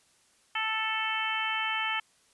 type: harmonic tone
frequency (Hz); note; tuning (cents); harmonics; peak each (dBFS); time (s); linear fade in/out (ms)
440; A4; 0; 2 / 3 / 4 / 5 / 6 / 7; -35 / -35 / -35 / -35 / -35 / -35; 0.55-2; 5
effects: white hiss -65 dBFS RMS until 2.33 s + resampled to 24000 Hz